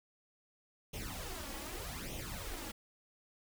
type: noise with flanger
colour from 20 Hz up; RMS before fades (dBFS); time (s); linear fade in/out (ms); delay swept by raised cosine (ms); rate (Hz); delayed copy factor
pink; -43; 0.93-2.72; 10; 0.32 to 3.62; 0.83; +0.75
effects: none